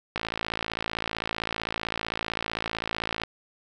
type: click train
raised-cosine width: 0.3 ms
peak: -12 dBFS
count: 172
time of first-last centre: 0.16-3.236 s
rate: 55.6 Hz
effects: none